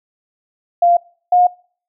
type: tone pair in turn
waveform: sine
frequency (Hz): 694 / 716.8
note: F5 / F5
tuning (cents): -11 / +45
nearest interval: minor second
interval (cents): 56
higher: second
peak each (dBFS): -8 / -8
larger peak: neither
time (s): 0.82-0.97 / 1.32-1.47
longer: neither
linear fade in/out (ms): 5
effects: noise-tail reverb RT60 0.5 s tail -26 dB re dry